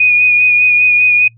sine tone with vibrato, 2467 Hz, D#7, 15 cents flat, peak -6 dBFS, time 0-1.28 s, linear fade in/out 5 ms, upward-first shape sine, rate 5 Hz, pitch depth 23 cents each way, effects noise-tail reverb RT60 0.1 s tail -25 dB re dry + added 115 Hz sine -41 dBFS peak until 1.37 s

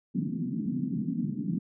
pink band-pass noise, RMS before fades -31 dBFS, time 0.14-1.59 s, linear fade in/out 10 ms, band 150 to 280 Hz, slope 48 dB/octave, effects none

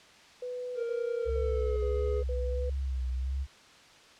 sine tone bursts, 496.7 Hz, B4, 10 cents sharp, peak -34 dBFS, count 5, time 0.42-2.698 s, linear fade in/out 5 ms, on 410 ms, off 57 ms
triangle tone with pitch glide, 466.2 to 420.2 Hz, A#4 to G#4, 0 to +20 cents, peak -29 dBFS, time 0.75-2.24 s, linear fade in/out 50 ms, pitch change -180 cents, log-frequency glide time 1.16-1.85 s
sine tone with vibrato, 65.41 Hz, C2, in tune, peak -29 dBFS, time 1.25-3.47 s, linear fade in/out 50 ms, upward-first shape sine, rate 1.5 Hz, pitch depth 65 cents each way
effects white hiss -55 dBFS RMS until 4.19 s + low-pass 5000 Hz 12 dB/octave

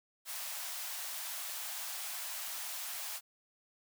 white high-pass noise, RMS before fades -41 dBFS, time 0.25-3.21 s, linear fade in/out 50 ms, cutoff 600 Hz, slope 96 dB/octave, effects none

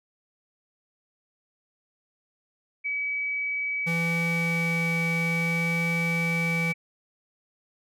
sine tone with pitch glide, 2281 to 2297 Hz, C#7 to D7, +49 to -39 cents, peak -26 dBFS, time 2.84-6.74 s, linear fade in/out 20 ms, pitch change +12 cents, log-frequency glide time 5.33-6.35 s
square tone with vibrato, 166.9 Hz, E3, 22 cents sharp, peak -27 dBFS, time 3.86-6.73 s, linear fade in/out 20 ms, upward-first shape triangle, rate 0.62 Hz, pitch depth 8 cents each way
effects none

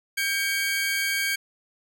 sawtooth tone pair together, 1595 / 2256 Hz, G6 / C#7, +30 / +30 cents, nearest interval tritone, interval 600 cents, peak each -23 dBFS, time 0.17-1.36 s, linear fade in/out 10 ms, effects none

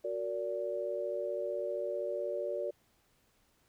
sine chord, Gb augmented, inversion none, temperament just, 370 / 462.5 / 578.1 Hz, Gb4 / Bb4 / D5, 0 / -14 / -27 cents, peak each -39 / -39 / -35 dBFS, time 0.04-2.71 s, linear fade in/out 10 ms, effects pink hiss -71 dBFS RMS until 3.68 s

